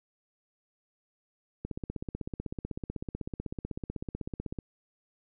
click train, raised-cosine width 3 ms, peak -22 dBFS, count 48, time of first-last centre 1.65-4.588 s, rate 16 Hz, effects none

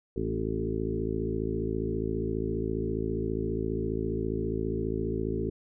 harmonic tone with a mistuned harmonic, 54.8 Hz, A1, 6 cents flat, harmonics 1 / 2 / 3 / 4 / 5 / 6 / 7 / 8, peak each -36 / -36 / -38 / -37 / -38 / -37 / -33 / -37 dBFS, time 0.16-5.5 s, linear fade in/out 5 ms, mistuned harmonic 5, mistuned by -20 cents, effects none

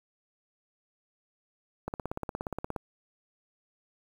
click train, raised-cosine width 1 ms, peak -19 dBFS, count 16, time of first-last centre 1.88-2.762 s, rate 17 Hz, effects 8-bit

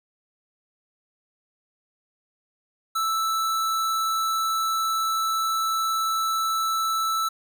square tone, 1318.5 Hz, E6, in tune, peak -23 dBFS, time 2.95-7.29 s, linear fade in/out 10 ms, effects 10-bit

